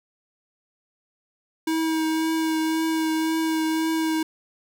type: tone with vibrato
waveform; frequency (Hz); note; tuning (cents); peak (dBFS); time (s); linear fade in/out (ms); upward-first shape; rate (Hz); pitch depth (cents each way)
square; 319.9; D#4; +48; -22; 1.67-4.23; 5; triangle; 1.9; 17
effects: none